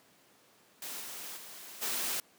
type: noise with level steps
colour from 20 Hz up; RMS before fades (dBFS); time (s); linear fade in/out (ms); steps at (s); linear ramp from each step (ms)
white; -41 / -43 / -48 / -34; 0.82-2.2; 2; 1 / 1.36 / 1.81; 20
effects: pink hiss -63 dBFS RMS until 2.38 s + high-pass 200 Hz 12 dB/octave